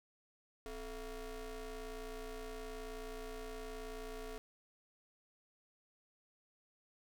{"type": "ring-modulated tone", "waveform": "35% pulse", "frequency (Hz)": 232.5, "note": "A#3", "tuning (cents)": -4, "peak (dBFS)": -39, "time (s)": [0.66, 4.38], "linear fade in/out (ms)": 0, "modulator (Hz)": 203, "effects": []}